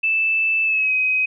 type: tone with pitch glide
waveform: sine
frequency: 2637 to 2524 Hz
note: E7 to D#7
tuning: 0 to +24 cents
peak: -16 dBFS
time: 0.03-1.26 s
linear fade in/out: 10 ms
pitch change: -76 cents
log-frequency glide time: 0.64-0.93 s
effects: none